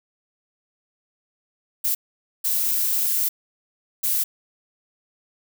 violet noise bursts at uneven times, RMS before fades -22 dBFS, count 3, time 1.84-1.95 / 2.44-3.29 / 4.03-4.24 s, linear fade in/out 10 ms, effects none

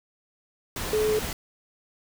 sine tone in noise, 429.3 Hz, A4, 43 cents flat, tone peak -21 dBFS, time 0.93-1.19 s, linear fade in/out 2 ms, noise pink, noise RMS -32 dBFS, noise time 0.76-1.33 s, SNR +8 dB, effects none

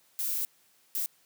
violet noise bursts at uneven times, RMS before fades -31 dBFS, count 2, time 0.19-0.45 / 0.95-1.06 s, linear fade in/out 0 ms, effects white hiss -65 dBFS RMS until 1.25 s + high-pass 100 Hz 12 dB/octave

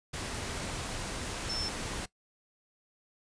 sine tone in noise, 5340 Hz, E8, 22 cents sharp, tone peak -32 dBFS, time 1.49-1.69 s, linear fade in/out 10 ms, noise pink, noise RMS -37 dBFS, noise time 0.13-2.06 s, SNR +2 dB, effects noise-tail reverb RT60 0.1 s tail -19 dB re dry + resampled to 22050 Hz

